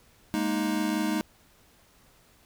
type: chord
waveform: square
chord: Ab suspended second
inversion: none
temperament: equal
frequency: 207.7 / 233.1 / 311.1 Hz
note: Ab3 / Bb3 / Eb4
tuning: 0 / 0 / 0 cents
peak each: -31 / -33 / -29 dBFS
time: 0.34-1.21 s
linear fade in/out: 0 ms
effects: pink hiss -60 dBFS RMS until 2.45 s